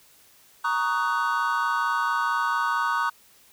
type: chord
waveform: triangle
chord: D# minor seventh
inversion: second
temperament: just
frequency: 933.4 / 1120.1 / 1244.5 / 1493.4 Hz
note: A#5 / C#6 / D#6 / F#6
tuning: +2 / +18 / 0 / +16 cents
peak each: -26 dBFS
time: 0.64-3.1 s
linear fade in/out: 10 ms
effects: white hiss -56 dBFS RMS until 3.52 s